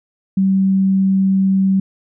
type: tone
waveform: sine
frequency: 192.2 Hz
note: G3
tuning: 34 cents flat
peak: -11 dBFS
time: 0.37-1.8 s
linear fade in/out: 5 ms
effects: none